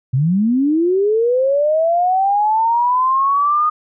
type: linear sweep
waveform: sine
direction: up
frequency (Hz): 121.2 to 1236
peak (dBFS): -12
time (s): 0.13-3.7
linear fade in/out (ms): 10
effects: none